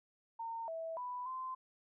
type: tone with pitch steps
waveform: sine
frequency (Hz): 914 / 653 / 990 / 1035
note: A#5 / E5 / B5 / C6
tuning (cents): -34 / -17 / +4 / -19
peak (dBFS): -39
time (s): 0.39-1.55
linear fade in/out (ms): 10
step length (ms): 290
effects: none